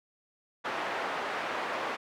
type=band-pass noise; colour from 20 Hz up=pink; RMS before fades=-34 dBFS; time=0.64-1.97 s; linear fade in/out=20 ms; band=580 to 1900 Hz; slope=12 dB/octave; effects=none